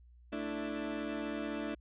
30% pulse chord, A suspended fourth, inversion none, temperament equal with one note detuned, 221 / 293.7 / 329.6 Hz, A3 / D4 / E4, +8 / 0 / 0 cents, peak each -39 / -36 / -39 dBFS, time 0.32-1.75 s, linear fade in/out 10 ms, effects added 60 Hz sine -56 dBFS peak until 1.8 s + resampled to 8000 Hz

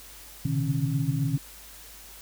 sine tone cluster, 120.2 / 132.6 / 140.3 / 155.9 / 273.6 Hz, B2 / C3 / C#3 / D#3 / C#4, -46 / +23 / +21 / +4 / -23 cents, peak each -32 / -30 / -30 / -28 / -32 dBFS, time 0.45-1.38 s, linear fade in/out 5 ms, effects added 50 Hz sine -52 dBFS peak until 2.21 s + white hiss -47 dBFS RMS until 2.21 s

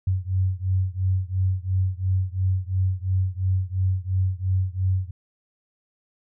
sine beating tone pair, 92.5 / 95.4 Hz, F#2 / G2, 0 / -47 cents, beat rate 2.9 Hz, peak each -23 / -24 dBFS, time 0.07-5.11 s, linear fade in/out 5 ms, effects none

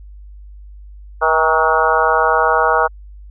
harmonic tone with a mistuned harmonic, 160 Hz, D#3, 49 cents sharp, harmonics 3 / 4 / 5 / 6 / 7 / 8 / 9, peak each -19 / -19 / -19 / -19 / -19 / -19 / -19 dBFS, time 1.21-2.88 s, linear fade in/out 20 ms, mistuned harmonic 6, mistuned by -59 cents, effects added 50 Hz sine -34 dBFS peak until 3.3 s

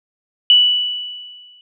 sine tone with exponential decay, 2959 Hz, F#7, 1 cent flat, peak -5 dBFS, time 0.5-1.61 s, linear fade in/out 1 ms, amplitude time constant 240 ms, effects none

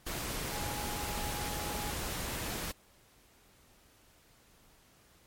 sine tone in noise, 832 Hz, G#5, 3 cents sharp, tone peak -42 dBFS, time 0.51-1.91 s, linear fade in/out 10 ms, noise pink, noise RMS -37 dBFS, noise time 0.06-2.72 s, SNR -8 dB, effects pink hiss -63 dBFS RMS until 5.26 s + MP3 64 kbps

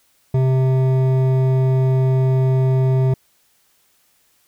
sine tone with hard clipping, 130.81 Hz, C3, in tune, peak -15 dBFS, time 0.34-3.14 s, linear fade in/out 5 ms, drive 11 dB, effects white hiss -60 dBFS RMS until 4.47 s

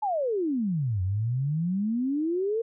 sine exponential two-way sweep, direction down then up, 880 to 89.7 to 467.5 Hz, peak -24 dBFS, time 0.02-2.62 s, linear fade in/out 10 ms, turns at 1.02 s, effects none

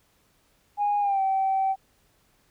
sine tone with pitch glide, 822 to 771.4 Hz, G#5 to G5, -18 to -28 cents, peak -20 dBFS, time 0.77-1.76 s, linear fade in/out 50 ms, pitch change -110 cents, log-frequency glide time 1-1.21 s, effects tanh soft clip ceiling -17 dBFS + pink hiss -65 dBFS RMS until 2.5 s

